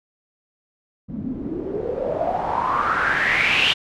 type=noise with low-pass filter sweep; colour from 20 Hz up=white; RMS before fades=-22 dBFS; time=1.08-3.74 s; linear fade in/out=20 ms; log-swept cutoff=200 to 3100 Hz; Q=6.9; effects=none